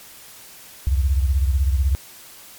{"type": "beating tone pair", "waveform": "sine", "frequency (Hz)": [66, 82], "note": ["C2", "E2"], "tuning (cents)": [16, -9], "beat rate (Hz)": 16, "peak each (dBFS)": [-16, -23], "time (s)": [0.87, 1.95], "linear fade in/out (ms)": 0, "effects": ["white hiss -43 dBFS RMS until 2.58 s", "MP3 96 kbps"]}